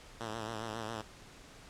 5% pulse tone with vibrato, 111.5 Hz, A2, 23 cents sharp, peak -27 dBFS, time 0.2-1.02 s, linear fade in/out 10 ms, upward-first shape sine, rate 7.3 Hz, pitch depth 72 cents each way, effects pink hiss -54 dBFS RMS until 1.69 s + low-pass 8000 Hz 12 dB/octave

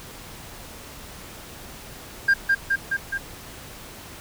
sine tone with echo, 1600 Hz, G6, 35 cents sharp, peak -11 dBFS, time 2.28-2.34 s, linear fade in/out 10 ms, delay 210 ms, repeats 4, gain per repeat -3 dB, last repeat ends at 3.18 s, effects tanh soft clip ceiling -13 dBFS + pink hiss -41 dBFS RMS until 4.2 s

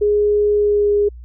sine tone with pitch glide, 415.3 to 411 Hz, G#4 to G#4, 0 to -18 cents, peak -12 dBFS, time 0.01-1.09 s, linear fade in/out 10 ms, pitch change -18 cents, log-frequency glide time 0.54-0.91 s, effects added 60 Hz sine -33 dBFS peak until 1.24 s

